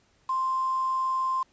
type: tone with quantisation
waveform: sine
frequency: 1046.5 Hz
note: C6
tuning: in tune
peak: -24 dBFS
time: 0.29-1.43 s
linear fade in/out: 5 ms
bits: 7
effects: pink hiss -65 dBFS RMS until 1.52 s + resampled to 16000 Hz